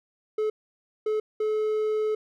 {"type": "tone bursts at uneven times", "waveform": "triangle", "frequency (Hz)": 430.2, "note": "A4", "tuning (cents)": -39, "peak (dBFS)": -21, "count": 3, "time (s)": [[0.38, 0.5], [1.06, 1.2], [1.4, 2.15]], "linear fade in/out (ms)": 5, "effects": []}